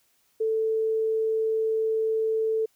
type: tone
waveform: sine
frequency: 442.1 Hz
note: A4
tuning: 8 cents sharp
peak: -22 dBFS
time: 0.4-2.66 s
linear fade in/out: 10 ms
effects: white hiss -67 dBFS RMS until 2.75 s